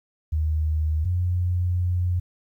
sine tone pair in turn, 77.78 / 89.28 Hz, D#2 / F2, 0 / +39 cents, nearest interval major second, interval 239 cents, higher second, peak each -20 dBFS, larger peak neither, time 0.32-1.05 / 1.05-2.2 s, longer second, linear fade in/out 10 ms, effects 10-bit

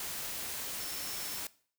sine tone in noise, 5370 Hz, E8, 31 cents sharp, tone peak -45 dBFS, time 0.8-1.4 s, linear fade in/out 2 ms, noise white, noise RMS -39 dBFS, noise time 0-1.47 s, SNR -9 dB, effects noise-tail reverb RT60 0.5 s tail -20 dB re dry

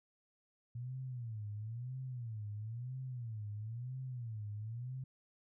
sine tone with vibrato, 116.54 Hz, A#2, in tune, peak -40 dBFS, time 0.75-5.04 s, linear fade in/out 5 ms, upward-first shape sine, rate 1 Hz, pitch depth 200 cents each way, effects none

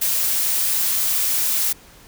blue noise, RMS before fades -20 dBFS, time 0.01-1.73 s, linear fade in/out 10 ms, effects pink hiss -47 dBFS RMS until 2.07 s

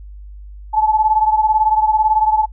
sine beating tone pair, 861 / 879 Hz, A5 / A5, -38 / -2 cents, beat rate 18 Hz, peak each -13 / -17 dBFS, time 0.73-2.46 s, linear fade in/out 20 ms, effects noise-tail reverb RT60 0.1 s tail -23 dB re dry + added 50 Hz sine -32 dBFS peak until 2.52 s

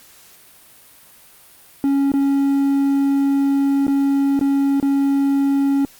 triangle tone with dropouts, 277.2 Hz, C#4, in tune, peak -12 dBFS, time 1.84-5.85 s, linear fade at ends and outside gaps 1 ms, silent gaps 2.118-2.138 / 3.868-3.88 / 4.393-4.411 / 4.8-4.827 s, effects white hiss -47 dBFS RMS until 5.99 s + Opus 48 kbps

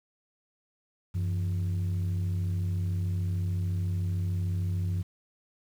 sine tone pair together, 93.79 / 167.4 Hz, F#2 / E3, +24 / +27 cents, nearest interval minor seventh, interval 1003 cents, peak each -25 / -33 dBFS, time 1.14-5.03 s, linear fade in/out 20 ms, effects tanh soft clip ceiling -24 dBFS + 9-bit

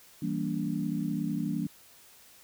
sine chord, E half-diminished seventh, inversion none, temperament equal with one note detuned, 164.81 / 196 / 233.1 / 288.8 Hz, E3 / G3 / Bb3 / D4, 0 / 0 / 0 / -29 cents, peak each -34 dBFS, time 0.22-1.67 s, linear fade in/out 5 ms, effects white hiss -56 dBFS RMS until 2.43 s

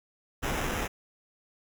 pink noise with sample-and-hold, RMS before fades -31 dBFS, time 0.42-0.88 s, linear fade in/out 20 ms, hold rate 4410 Hz, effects none

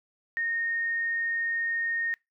sine tone, 1847 Hz, A#6, 16 cents flat, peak -26 dBFS, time 0.37-2.14 s, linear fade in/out 0 ms, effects noise-tail reverb RT60 0.2 s tail -25 dB re dry

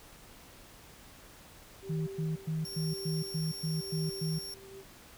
sine tone with tremolo, 389.1 Hz, G4, 13 cents flat, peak -39 dBFS, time 1.81-4.84 s, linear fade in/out 50 ms, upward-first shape sine, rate 1 Hz, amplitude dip 80%
sine tone bursts, 158.6 Hz, D#3, 33 cents sharp, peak -30 dBFS, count 9, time 1.89-4.39 s, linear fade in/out 10 ms, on 180 ms, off 110 ms
sawtooth tone, 5510 Hz, F8, 24 cents flat, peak -37 dBFS, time 2.65-4.54 s, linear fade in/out 2 ms
effects pink hiss -54 dBFS RMS until 5.17 s

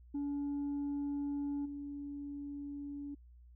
sine tone with level steps, 285.5 Hz, D4, 49 cents flat, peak -32 / -40 dBFS, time 0.14-3.15 s, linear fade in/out 10 ms, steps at 1.65 s, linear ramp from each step 10 ms, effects tanh soft clip ceiling -33 dBFS + added 60 Hz sine -55 dBFS peak until 3.55 s

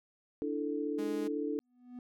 sine chord, D suspended second, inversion none, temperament equal, 293.7 / 329.6 / 440 Hz, D4 / E4 / A4, 0 / 0 / 0 cents, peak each -35 / -39 / -36 dBFS, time 0.42-1.59 s, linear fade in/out 0 ms
sawtooth tone, 207.7 Hz, G#3, in tune, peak -37 dBFS, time 0.98-1.28 s, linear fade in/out 10 ms
triangle tone with exponential growth, 246.9 Hz, B3, in tune, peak -38 dBFS, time 1.6-1.99 s, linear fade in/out 2 ms, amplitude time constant 83 ms
effects none

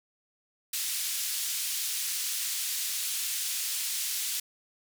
white band-pass noise, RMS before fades -32 dBFS, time 0.73-4.4 s, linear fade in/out 5 ms, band 2800 to 13000 Hz, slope 12 dB/octave, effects none

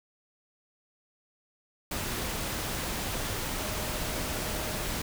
sine tone in noise, 617 Hz, D#5, 15 cents flat, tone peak -43 dBFS, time 3.57-4.82 s, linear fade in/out 5 ms, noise pink, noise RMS -33 dBFS, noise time 1.91-5.02 s, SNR -13 dB, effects none

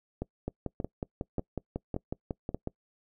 two click trains, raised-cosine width 2 ms, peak -19 / -19 dBFS, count 5 / 13, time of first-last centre 0.22-2.546 / 0.48-2.674 s, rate 1.72 / 5.47 Hz, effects noise-tail reverb RT60 0.1 s tail -24 dB re dry

